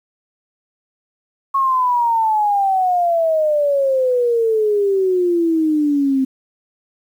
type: exponential sweep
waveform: sine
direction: down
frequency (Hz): 1100 to 261.6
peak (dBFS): -13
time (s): 1.54-6.25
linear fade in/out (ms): 10
effects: 8-bit